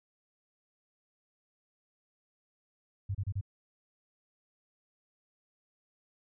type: tone bursts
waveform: sine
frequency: 98 Hz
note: G2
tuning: in tune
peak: -30 dBFS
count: 4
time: 3.09-3.412 s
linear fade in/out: 10 ms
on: 58 ms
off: 30 ms
effects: none